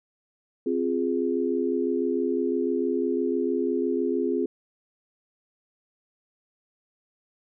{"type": "chord", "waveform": "sine", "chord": "F minor", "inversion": "second", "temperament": "equal", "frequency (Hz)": [261.6, 349.2, 415.3], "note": ["C4", "F4", "Ab4"], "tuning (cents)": [0, 0, 0], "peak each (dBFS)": -27, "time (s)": [0.66, 4.46], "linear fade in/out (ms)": 5, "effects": []}